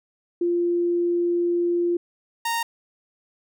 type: tone pair in turn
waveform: sine / sawtooth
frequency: 347.1 / 926.6 Hz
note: F4 / A#5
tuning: -11 / -11 cents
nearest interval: octave + perfect fourth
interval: 1700 cents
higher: second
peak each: -19 dBFS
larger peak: neither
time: 0.41-1.97 / 2.45-2.63 s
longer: first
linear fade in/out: 5 ms
effects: none